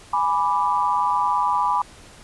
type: chord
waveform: sine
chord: G# diminished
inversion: none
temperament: equal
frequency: 830.6 / 987.8 / 1174.7 Hz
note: G#5 / B5 / D6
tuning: 0 / 0 / 0 cents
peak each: -24 / -20 / -24 dBFS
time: 0.13-1.82 s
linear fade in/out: 5 ms
effects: pink hiss -46 dBFS RMS until 2.23 s + resampled to 24000 Hz